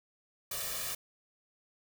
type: noise with comb filter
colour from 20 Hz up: white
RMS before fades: -37 dBFS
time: 0.51-0.95 s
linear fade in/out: 5 ms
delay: 1.7 ms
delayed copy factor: +0.8
effects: none